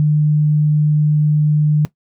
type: tone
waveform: sine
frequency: 150.7 Hz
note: D3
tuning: 45 cents sharp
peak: -10 dBFS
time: 0-1.85 s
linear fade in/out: 0 ms
effects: noise-tail reverb RT60 0.1 s tail -17 dB re dry